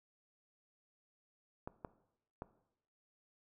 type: clicks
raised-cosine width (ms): 1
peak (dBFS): -28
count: 3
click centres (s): 1.675 / 1.848 / 2.421
effects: noise-tail reverb RT60 0.8 s tail -17 dB re dry